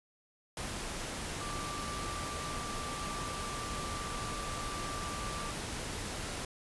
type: tone in noise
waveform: sine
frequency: 1174.7 Hz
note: D6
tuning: in tune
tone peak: -41 dBFS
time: 1.41-5.51 s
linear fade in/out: 2 ms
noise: pink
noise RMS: -39 dBFS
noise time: 0.57-6.45 s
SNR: -5 dB
effects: resampled to 24000 Hz